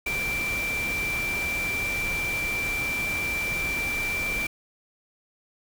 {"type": "tone in noise", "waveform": "sine", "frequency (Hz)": 2349, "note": "D7", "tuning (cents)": 0, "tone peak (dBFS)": -26, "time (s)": [0.06, 4.47], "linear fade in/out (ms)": 5, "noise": "pink", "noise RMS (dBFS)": -34, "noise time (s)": [0.06, 4.47], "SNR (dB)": 5, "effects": []}